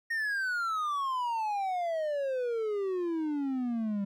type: exponential sweep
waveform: triangle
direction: down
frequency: 1864.7 to 196 Hz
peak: -27 dBFS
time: 0.1-4.05 s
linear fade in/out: 10 ms
effects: none